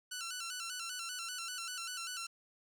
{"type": "tone with vibrato", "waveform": "10% pulse", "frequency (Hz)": 1419, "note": "F6", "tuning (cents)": 27, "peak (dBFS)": -31, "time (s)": [0.11, 2.27], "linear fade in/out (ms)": 10, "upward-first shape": "square", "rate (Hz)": 5.1, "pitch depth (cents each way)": 80, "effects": []}